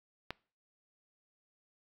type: click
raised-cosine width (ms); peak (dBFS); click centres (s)
0.3; -20; 0.306
effects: noise-tail reverb RT60 0.4 s tail -23 dB re dry + MP3 96 kbps